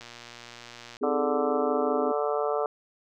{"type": "click train", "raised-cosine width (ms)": 0.2, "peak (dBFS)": -26, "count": 115, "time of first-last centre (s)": [0.01, 0.968], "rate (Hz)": 119}
{"type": "chord", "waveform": "sine", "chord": "Ab major", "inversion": "first", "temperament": "equal with one note detuned", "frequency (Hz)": [258.6, 311.1, 415.3], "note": ["C4", "Eb4", "Ab4"], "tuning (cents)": [-20, 0, 0], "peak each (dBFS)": [-31, -36, -31], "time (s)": [1.01, 2.12], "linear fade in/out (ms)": 10}
{"type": "harmonic tone", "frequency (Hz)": 146.83, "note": "D3", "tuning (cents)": 0, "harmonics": [3, 4, 5, 6, 7, 8, 9], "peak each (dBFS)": [-28, -30, -32, -39, -39, -34, -36], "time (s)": [1.03, 2.66], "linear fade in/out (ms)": 2}
{"effects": []}